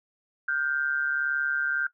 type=tone pair together; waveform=sine; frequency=1418.3 / 1560 Hz; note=F6 / G6; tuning=+26 / -9 cents; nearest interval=major second; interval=165 cents; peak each=-27 dBFS; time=0.48-1.87 s; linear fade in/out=5 ms; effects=noise-tail reverb RT60 0.1 s tail -18 dB re dry